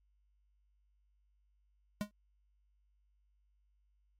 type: tone with exponential decay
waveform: square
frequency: 207.7 Hz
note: G#3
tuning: in tune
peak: -30 dBFS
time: 2.01-2.11 s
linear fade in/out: 0 ms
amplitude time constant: 20 ms
effects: added 50 Hz sine -70 dBFS peak until 4.19 s + MP3 64 kbps